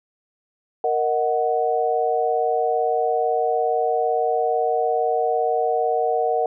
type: chord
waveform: sine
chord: D# minor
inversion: second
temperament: equal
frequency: 466.2 / 622.3 / 740 Hz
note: A#4 / D#5 / F#5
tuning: 0 / 0 / 0 cents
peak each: -22 / -25 / -21 dBFS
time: 0.84-6.46 s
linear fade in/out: 2 ms
effects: none